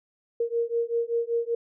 sine beating tone pair, 464.3 / 469.5 Hz, A#4 / A#4, -7 / +12 cents, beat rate 5.2 Hz, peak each -27 dBFS, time 0.4-1.55 s, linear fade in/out 5 ms, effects none

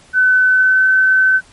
sine tone with pitch glide, 1511 to 1526.8 Hz, F#6 to G6, +36 to -46 cents, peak -8 dBFS, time 0.13-1.41 s, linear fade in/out 50 ms, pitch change +18 cents, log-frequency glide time 0.46-0.87 s, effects pink hiss -46 dBFS RMS until 1.52 s + MP3 48 kbps

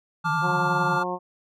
sine tone with vibrato, 157.5 Hz, D#3, 21 cents sharp, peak -28 dBFS, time 0.24-0.99 s, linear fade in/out 20 ms, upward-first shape triangle, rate 11 Hz, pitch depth 140 cents each way
triangle chord, D minor, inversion second, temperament just, 881 / 1174.7 / 1409.6 Hz, A5 / D6 / F6, +2 / 0 / +16 cents, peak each -25 dBFS, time 0.24-1.04 s, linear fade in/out 20 ms
harmonic tone, 180 Hz, F#3, 47 cents flat, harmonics 1 / 2 / 3 / 4 / 5 / 6, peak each -35 / -32 / -33 / -34 / -31 / -34 dBFS, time 0.41-1.19 s, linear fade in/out 50 ms
effects none

